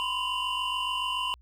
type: tone cluster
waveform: triangle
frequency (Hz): 993 / 1040 / 2793 / 2993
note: B5 / C6 / F7 / F#7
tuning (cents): +9 / -11 / -1 / +19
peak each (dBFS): -31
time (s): 0-1.34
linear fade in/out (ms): 0
effects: tanh soft clip ceiling -19 dBFS + added 60 Hz sine -53 dBFS peak until 1.41 s